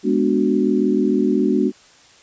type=chord; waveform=sine; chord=G# half-diminished seventh; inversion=none; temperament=equal; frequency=207.7 / 246.9 / 293.7 / 370 Hz; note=G#3 / B3 / D4 / F#4; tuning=0 / 0 / 0 / 0 cents; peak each=-20 dBFS; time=0.03-1.72 s; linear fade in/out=50 ms; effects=white hiss -49 dBFS RMS until 2.22 s + resampled to 16000 Hz